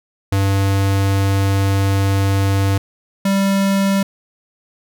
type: tone pair in turn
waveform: square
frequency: 98 / 196 Hz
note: G2 / G3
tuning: 0 / 0 cents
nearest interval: octave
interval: 1200 cents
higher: second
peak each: -14 dBFS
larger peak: neither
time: 0.32-2.78 / 3.25-4.03 s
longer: first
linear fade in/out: 5 ms
effects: none